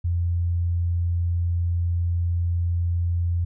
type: tone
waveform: sine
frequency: 86.3 Hz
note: F2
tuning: 20 cents flat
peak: -20 dBFS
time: 0.04-3.45 s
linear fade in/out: 10 ms
effects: none